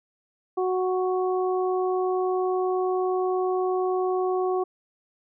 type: harmonic tone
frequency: 369.7 Hz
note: F#4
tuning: 1 cent flat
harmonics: 1 / 2 / 3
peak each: -23 / -29 / -33 dBFS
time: 0.57-4.64 s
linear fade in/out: 10 ms
effects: none